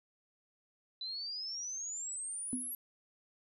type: exponential sweep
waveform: sine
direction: up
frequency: 3972 to 11540 Hz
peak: -38 dBFS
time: 1.01-2.75 s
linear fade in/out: 2 ms
type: tone with exponential decay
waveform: sine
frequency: 250.6 Hz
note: B3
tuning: 25 cents sharp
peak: -31 dBFS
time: 2.53-2.75 s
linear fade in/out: 0 ms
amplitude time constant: 47 ms
effects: none